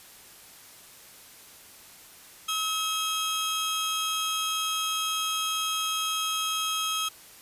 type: tone pair together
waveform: sawtooth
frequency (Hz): 1284 / 3241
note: E6 / G#7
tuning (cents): -46 / -43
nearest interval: octave + major third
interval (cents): 1603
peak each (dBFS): -26 / -26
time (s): 2.48-7.09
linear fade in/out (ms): 10
effects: white hiss -50 dBFS RMS until 7.41 s + resampled to 32000 Hz